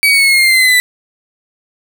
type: exponential sweep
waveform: 35% pulse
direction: down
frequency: 2287 to 1975.5 Hz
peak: -5 dBFS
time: 0.03-0.8 s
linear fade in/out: 0 ms
effects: none